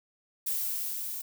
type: noise with level ramp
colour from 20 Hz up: violet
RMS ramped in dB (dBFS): -30 to -37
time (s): 0.46-1.22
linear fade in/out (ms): 10
effects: none